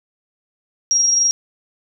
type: tone with amplitude modulation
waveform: sine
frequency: 5630 Hz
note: F8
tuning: 13 cents sharp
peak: -11 dBFS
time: 0.91-1.31 s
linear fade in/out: 0 ms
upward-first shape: sine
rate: 23.5 Hz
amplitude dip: 35%
effects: none